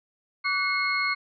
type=tone cluster; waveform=sine; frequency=1145 / 1483 / 2171 / 4265 Hz; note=D6 / F#6 / C#7 / C8; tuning=-44 / +4 / -37 / +32 cents; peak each=-29 / -33 / -25 / -33 dBFS; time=0.44-1.15 s; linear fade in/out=20 ms; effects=none